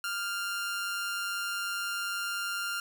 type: tone with amplitude modulation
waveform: sawtooth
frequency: 1396.9 Hz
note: F6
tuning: in tune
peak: -26 dBFS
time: 0.04-2.8 s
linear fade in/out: 2 ms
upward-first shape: sine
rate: 190 Hz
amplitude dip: 40%
effects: none